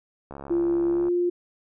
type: click train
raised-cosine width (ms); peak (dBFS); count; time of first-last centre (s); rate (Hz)
1; -24; 55; 0.31-1.084; 69.8
type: tone with pitch glide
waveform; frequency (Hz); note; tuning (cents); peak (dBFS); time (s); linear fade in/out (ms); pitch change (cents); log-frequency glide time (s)
sine; 342.6 to 352; F4 to F4; -33 to +14; -20; 0.5-1.3; 10; +47; 0.89-1.12
effects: none